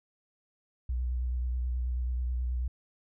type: tone with vibrato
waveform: sine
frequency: 61.74 Hz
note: B1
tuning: in tune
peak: -28 dBFS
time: 0.89-2.68 s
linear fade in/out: 5 ms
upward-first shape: sine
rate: 9.3 Hz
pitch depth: 32 cents each way
effects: none